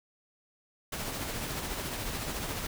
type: noise with tremolo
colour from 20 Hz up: pink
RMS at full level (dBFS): -34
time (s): 0.92-2.67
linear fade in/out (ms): 5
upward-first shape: triangle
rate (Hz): 14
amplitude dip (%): 40
effects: none